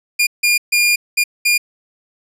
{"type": "tone bursts at uneven times", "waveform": "sawtooth", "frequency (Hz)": 2416, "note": "D7", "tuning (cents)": 48, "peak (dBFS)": -8, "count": 5, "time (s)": [[0.19, 0.27], [0.43, 0.58], [0.72, 0.96], [1.17, 1.24], [1.45, 1.58]], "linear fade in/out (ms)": 10, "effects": ["resampled to 32000 Hz"]}